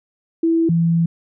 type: tone pair in turn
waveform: sine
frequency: 329.6 / 167.1 Hz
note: E4 / E3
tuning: 0 / +24 cents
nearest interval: octave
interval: 1176 cents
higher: first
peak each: -13 dBFS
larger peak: neither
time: 0.43-0.69 / 0.69-1.06 s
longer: second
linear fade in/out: 5 ms
effects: none